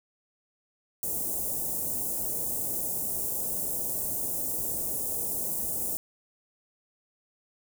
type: band-stop noise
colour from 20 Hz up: white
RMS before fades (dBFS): -31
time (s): 1.03-5.97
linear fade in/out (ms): 0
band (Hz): 670 to 8100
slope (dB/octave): 24
effects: none